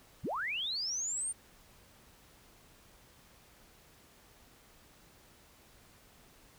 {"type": "linear sweep", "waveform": "sine", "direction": "up", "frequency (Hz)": [33, 9050], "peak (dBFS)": -33, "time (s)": [0.23, 1.33], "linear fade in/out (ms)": 20, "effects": ["pink hiss -61 dBFS RMS until 6.58 s"]}